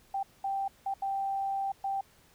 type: tone bursts at uneven times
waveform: sine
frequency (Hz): 784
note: G5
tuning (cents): 0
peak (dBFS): -29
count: 5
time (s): 0.14-0.23 / 0.44-0.68 / 0.86-0.94 / 1.02-1.72 / 1.84-2.01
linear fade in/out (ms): 5
effects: pink hiss -62 dBFS RMS until 2.34 s